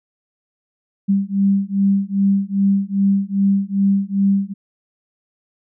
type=beating tone pair; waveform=sine; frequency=196 / 198.5 Hz; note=G3 / G3; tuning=0 / +22 cents; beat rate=2.5 Hz; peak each=-17 dBFS; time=1.08-4.54 s; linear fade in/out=20 ms; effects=none